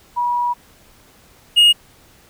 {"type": "tone pair in turn", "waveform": ["sine", "triangle"], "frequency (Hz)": [967, 2863], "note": ["B5", "F7"], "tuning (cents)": [-37, 42], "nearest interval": "octave + perfect fifth", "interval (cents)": 1879, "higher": "second", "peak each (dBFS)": [-16, -6], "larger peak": "second", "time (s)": [[0.16, 0.54], [1.56, 1.73]], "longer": "first", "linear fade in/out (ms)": 20, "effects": ["pink hiss -50 dBFS RMS until 2.29 s"]}